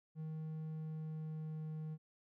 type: tone with pitch glide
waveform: triangle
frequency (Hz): 157.3 to 156.12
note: D#3 to D#3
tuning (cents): +19 to +6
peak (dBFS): -39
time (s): 0.15-1.98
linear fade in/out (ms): 50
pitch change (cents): -13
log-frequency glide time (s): 0.69-1.7
effects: none